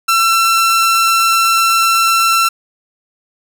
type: tone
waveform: sawtooth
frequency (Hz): 1346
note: E6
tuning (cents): +36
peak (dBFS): -6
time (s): 0.08-2.49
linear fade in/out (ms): 10
effects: none

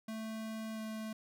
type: tone with pitch glide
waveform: square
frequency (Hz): 220.6 to 218.8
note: A3 to A3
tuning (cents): +5 to -9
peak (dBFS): -40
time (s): 0.08-1.13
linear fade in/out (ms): 5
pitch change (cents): -14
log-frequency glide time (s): 0.74-0.8
effects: none

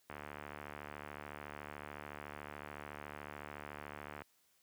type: click train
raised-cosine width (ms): 0.5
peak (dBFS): -30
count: 305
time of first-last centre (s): 0.1-4.219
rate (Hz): 73.8
effects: white hiss -73 dBFS RMS until 4.62 s + high-pass 60 Hz 12 dB/octave

